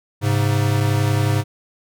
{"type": "tone pair together", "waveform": "square", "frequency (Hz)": [104.2, 135.29], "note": ["G#2", "C#3"], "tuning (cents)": [6, -42], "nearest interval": "perfect fourth", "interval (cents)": 452, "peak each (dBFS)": [-18, -21], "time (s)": [0.21, 1.44], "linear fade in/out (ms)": 50, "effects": []}